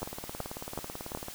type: two click trains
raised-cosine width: 1 ms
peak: -24 / -19 dBFS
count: 24 / 4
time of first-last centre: 0.02-1.284 / 0.03-1.149 s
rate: 18.2 / 2.68 Hz
effects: white hiss -45 dBFS RMS until 1.34 s